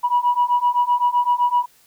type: beating tone pair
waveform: sine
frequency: 969 / 976.8 Hz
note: B5 / B5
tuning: -33 / -19 cents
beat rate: 7.8 Hz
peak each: -18 / -17 dBFS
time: 0.03-1.66 s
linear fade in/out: 20 ms
effects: tanh soft clip ceiling -9 dBFS + white hiss -55 dBFS RMS until 1.86 s